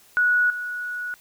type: tone with level steps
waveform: sine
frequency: 1465 Hz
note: F#6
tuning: 18 cents flat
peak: -16 / -27 dBFS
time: 0.17-1.14 s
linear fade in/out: 0 ms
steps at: 0.5 s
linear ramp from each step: 2 ms
effects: white hiss -54 dBFS RMS until 1.2 s